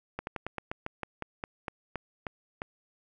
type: slowing click train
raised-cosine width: 0.5 ms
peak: -19 dBFS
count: 14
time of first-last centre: 0.19-2.619 s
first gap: 81 ms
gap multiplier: 1.13
effects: none